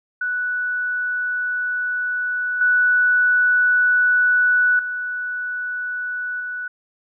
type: tone with level steps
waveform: sine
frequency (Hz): 1480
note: F#6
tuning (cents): 0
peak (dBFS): -20 / -13 / -23 / -25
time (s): 0.21-6.68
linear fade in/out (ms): 5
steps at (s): 2.61 / 4.79 / 6.4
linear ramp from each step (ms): 2
effects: none